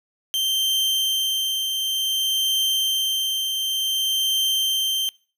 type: tone with tremolo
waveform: 40% pulse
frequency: 3136 Hz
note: G7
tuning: in tune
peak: -18 dBFS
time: 0.34-5.09 s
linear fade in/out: 0 ms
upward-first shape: triangle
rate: 0.55 Hz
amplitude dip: 40%
effects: noise-tail reverb RT60 0.4 s tail -23 dB re dry